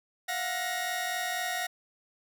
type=tone cluster; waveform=sawtooth; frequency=685 / 729 / 1879 Hz; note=F5 / F#5 / A#6; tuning=-34 / -26 / +13 cents; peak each=-35 / -30 / -30 dBFS; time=0.28-1.67 s; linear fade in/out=10 ms; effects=none